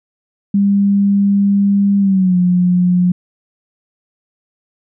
sine tone with pitch glide, 200 to 179.21 Hz, G3 to F3, +35 to +45 cents, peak -9 dBFS, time 0.54-3.12 s, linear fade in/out 5 ms, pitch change -190 cents, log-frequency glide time 1.99-2.37 s, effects none

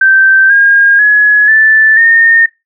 sine tone with pitch steps, 1557 / 1621.2 / 1688.1 / 1757.8 / 1830.3 Hz, G6 / G#6 / G#6 / A6 / A#6, -12 / -42 / +28 / -2 / -32 cents, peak -3 dBFS, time 0.01-2.46 s, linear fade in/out 5 ms, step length 490 ms, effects noise-tail reverb RT60 0.2 s tail -20 dB re dry

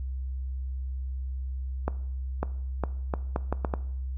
accelerating click train, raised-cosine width 1 ms, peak -13 dBFS, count 8, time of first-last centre 1.88-3.738 s, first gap 550 ms, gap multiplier 0.74, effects noise-tail reverb RT60 0.7 s tail -18 dB re dry + added 65 Hz sine -30 dBFS peak until 4.17 s

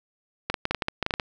clicks, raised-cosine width 0.3 ms, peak -9 dBFS, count 12, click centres 0.5 / 0.542 / 0.654 / 0.71 / 0.747 / 0.822 / 0.884 / 1.027 / 1.064 / 1.108 / 1.139 / 1.198 s, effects none

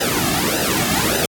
pink noise with flanger, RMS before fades -19 dBFS, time 0-1.26 s, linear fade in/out 10 ms, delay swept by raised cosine 0.89 to 2.09 ms, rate 1.7 Hz, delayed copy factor -1, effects high-pass 60 Hz 12 dB/octave + AAC 64 kbps

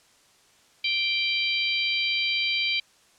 harmonic tone, 784 Hz, G5, in tune, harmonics 3 / 4 / 5 / 6, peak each -26 / -28 / -30 / -32 dBFS, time 0.84-2.8 s, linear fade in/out 5 ms, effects white hiss -59 dBFS RMS until 3.18 s + low-pass 8000 Hz 12 dB/octave

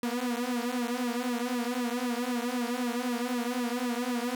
sawtooth tone with flanger, 243.7 Hz, B3, 23 cents flat, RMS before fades -31 dBFS, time 0.03-4.35 s, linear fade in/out 2 ms, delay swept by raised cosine 1.3 to 5.5 ms, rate 3.9 Hz, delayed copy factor -1, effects none

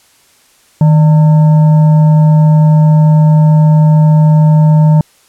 sine tone with frequency modulation, 155.56 Hz, D#3, in tune, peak -3 dBFS, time 0.81-5.01 s, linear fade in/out 2 ms, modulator 749 Hz, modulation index 0.25, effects white hiss -48 dBFS RMS until 5.28 s + low-pass 11000 Hz 12 dB/octave

